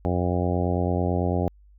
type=harmonic tone; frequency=89 Hz; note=F2; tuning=33 cents sharp; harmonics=1 / 2 / 3 / 4 / 5 / 6 / 7 / 8 / 9; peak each=-25 / -28 / -30 / -31 / -32 / -33 / -33 / -34 / -35 dBFS; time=0.05-1.48 s; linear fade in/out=0 ms; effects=added 50 Hz sine -50 dBFS peak until 1.78 s